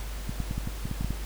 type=clicks; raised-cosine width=5 ms; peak=-18 dBFS; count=10; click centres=0.294 / 0.403 / 0.511 / 0.58 / 0.674 / 0.855 / 0.913 / 1.01 / 1.046 / 1.106 s; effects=added 50 Hz sine -33 dBFS peak until 1.25 s + pink hiss -43 dBFS RMS until 1.25 s